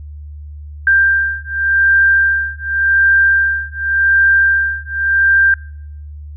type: beating tone pair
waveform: sine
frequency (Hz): 1583 / 1583.88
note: G6 / G6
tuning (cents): +17 / +17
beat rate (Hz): 0.88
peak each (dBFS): -13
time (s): 0.87-5.54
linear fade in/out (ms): 2
effects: noise-tail reverb RT60 0.7 s tail -25 dB re dry + added 74 Hz sine -28 dBFS peak until 6.36 s